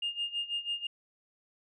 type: tone with tremolo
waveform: sine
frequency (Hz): 2827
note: F7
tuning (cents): +20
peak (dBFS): -28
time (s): 0.02-0.87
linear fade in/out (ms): 5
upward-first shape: sine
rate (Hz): 6.1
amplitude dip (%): 85
effects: tanh soft clip ceiling -25 dBFS